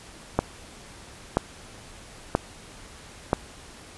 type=click train; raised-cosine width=1 ms; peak=-5 dBFS; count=4; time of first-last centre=0.39-3.331 s; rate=1.02 Hz; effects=pink hiss -46 dBFS RMS until 3.97 s + resampled to 24000 Hz